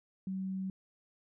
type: tone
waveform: sine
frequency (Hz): 190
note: F#3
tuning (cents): +46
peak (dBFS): -34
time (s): 0.27-0.7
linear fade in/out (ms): 2
effects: none